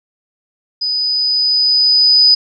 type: tone with level ramp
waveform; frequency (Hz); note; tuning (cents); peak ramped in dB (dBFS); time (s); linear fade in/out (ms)
sine; 4983; D#8; +2; -15 to -5; 0.81-2.35; 10
effects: none